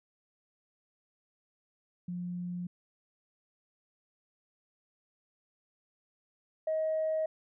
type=tone pair in turn; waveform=sine; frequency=177.2 / 631.5 Hz; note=F3 / D#5; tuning=+25 / +26 cents; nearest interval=octave + minor seventh; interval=2201 cents; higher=second; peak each=-34 / -27 dBFS; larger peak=second; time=2.08-2.67 / 6.67-7.26 s; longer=neither; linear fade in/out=5 ms; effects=tanh soft clip ceiling -24 dBFS